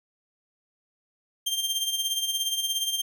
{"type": "tone with tremolo", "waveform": "sawtooth", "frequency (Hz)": 3174, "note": "G7", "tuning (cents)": 21, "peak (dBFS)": -20, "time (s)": [1.46, 3.02], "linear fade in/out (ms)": 10, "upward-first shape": "sine", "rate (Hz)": 17, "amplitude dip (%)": 60, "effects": []}